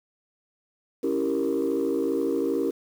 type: chord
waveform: sine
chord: C# diminished seventh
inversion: none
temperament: equal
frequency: 277.2 / 329.6 / 392 / 466.2 Hz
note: C#4 / E4 / G4 / Bb4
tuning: 0 / 0 / 0 / 0 cents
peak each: -27 dBFS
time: 1.03-2.71 s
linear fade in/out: 10 ms
effects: tanh soft clip ceiling -17 dBFS + 8-bit